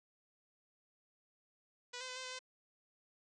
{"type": "tone with pitch steps", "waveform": "5% pulse", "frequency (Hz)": [491, 514, 506, 517, 509, 513], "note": ["B4", "C5", "B4", "C5", "C5", "C5"], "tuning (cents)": [-10, -31, 42, -21, -48, -34], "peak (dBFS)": -32, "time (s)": [1.93, 2.392], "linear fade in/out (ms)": 10, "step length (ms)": 77, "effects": ["resampled to 22050 Hz"]}